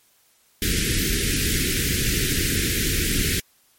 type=band-stop noise; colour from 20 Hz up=pink; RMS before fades=-22 dBFS; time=0.62-3.4 s; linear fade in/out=2 ms; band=430 to 1600 Hz; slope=48 dB/octave; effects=white hiss -60 dBFS RMS until 3.78 s + MP3 64 kbps